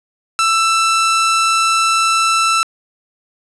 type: tone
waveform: sawtooth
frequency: 1329 Hz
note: E6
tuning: 14 cents sharp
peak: -8 dBFS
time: 0.39-2.63 s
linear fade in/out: 0 ms
effects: resampled to 24000 Hz + 8-bit